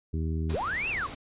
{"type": "harmonic tone", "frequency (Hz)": 79.8, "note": "D#2", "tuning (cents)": 44, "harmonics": [1, 2, 3, 4, 5], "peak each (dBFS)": [-28, -34, -38, -40, -42], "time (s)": [0.13, 0.56], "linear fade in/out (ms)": 10}
{"type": "noise", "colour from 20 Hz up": "pink", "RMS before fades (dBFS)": -40, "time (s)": [0.49, 1.15], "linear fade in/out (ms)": 10}
{"type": "linear two-way sweep", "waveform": "sine", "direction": "up then down", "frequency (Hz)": [311.1, 2780, 991], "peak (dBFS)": -28, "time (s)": [0.53, 1.07], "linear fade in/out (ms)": 10, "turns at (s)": 0.89}
{"effects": ["resampled to 8000 Hz"]}